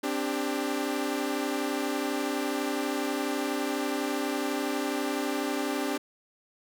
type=chord; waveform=sawtooth; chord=C suspended second; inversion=none; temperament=equal with one note detuned; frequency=261.6 / 293.7 / 397.2 Hz; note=C4 / D4 / G4; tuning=0 / 0 / +23 cents; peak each=-29 / -27 / -30 dBFS; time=0.03-5.98 s; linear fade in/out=10 ms; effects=none